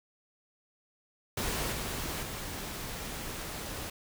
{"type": "noise with level steps", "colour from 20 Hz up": "pink", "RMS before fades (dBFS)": [-33, -36, -39], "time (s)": [1.37, 3.9], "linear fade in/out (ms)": 5, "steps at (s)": [1.72, 2.22], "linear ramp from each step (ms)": 10, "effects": []}